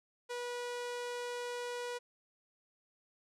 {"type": "tone", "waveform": "sawtooth", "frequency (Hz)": 486.4, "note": "B4", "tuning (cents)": -26, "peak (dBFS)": -34, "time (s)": [0.29, 1.99], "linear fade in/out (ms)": 20, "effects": ["low-pass 9000 Hz 12 dB/octave"]}